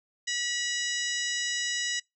harmonic tone with a mistuned harmonic, 970 Hz, B5, 31 cents flat, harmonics 2 / 3 / 4 / 5 / 6 / 7 / 8, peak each -33 / -35 / -36 / -37 / -38 / -38 / -39 dBFS, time 0.27-2 s, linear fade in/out 10 ms, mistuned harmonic 5, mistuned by +77 cents, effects noise-tail reverb RT60 0.2 s tail -25 dB re dry

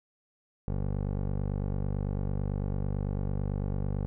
15% pulse tone with low-pass filter, 49 Hz, G1, in tune, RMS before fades -31 dBFS, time 0.68-4.06 s, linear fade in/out 0 ms, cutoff 640 Hz, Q 0.6, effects none

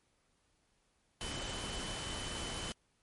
sine tone in noise, 3033 Hz, F#7, 42 cents sharp, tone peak -45 dBFS, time 1.21-2.72 s, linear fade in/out 0 ms, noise pink, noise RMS -41 dBFS, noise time 1.21-2.72 s, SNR -7 dB, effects pink hiss -75 dBFS RMS until 3.02 s + MP3 48 kbps

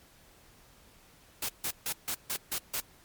white noise bursts, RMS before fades -33 dBFS, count 7, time 1.42-2.803 s, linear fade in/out 5 ms, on 69 ms, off 150 ms, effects pink hiss -59 dBFS RMS until 3.04 s + MP3 96 kbps

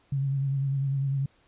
sine tone with vibrato, 137.1 Hz, C#3, 19 cents flat, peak -24 dBFS, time 0.12-1.26 s, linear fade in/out 5 ms, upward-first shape sine, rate 10 Hz, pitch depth 36 cents each way, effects pink hiss -64 dBFS RMS until 1.47 s + resampled to 8000 Hz

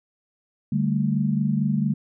sine chord, D suspended fourth, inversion none, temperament just, 146.83 / 195.78 / 220.2 Hz, D3 / G3 / A3, 0 / -2 / +2 cents, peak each -24 dBFS, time 0.72-1.94 s, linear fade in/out 5 ms, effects none

